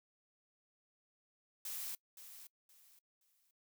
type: noise with echo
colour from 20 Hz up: blue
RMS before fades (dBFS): -43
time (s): 1.65-1.95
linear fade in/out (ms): 2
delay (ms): 520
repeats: 3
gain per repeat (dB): -11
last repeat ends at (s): 3.51
effects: noise-tail reverb RT60 0.1 s tail -23 dB re dry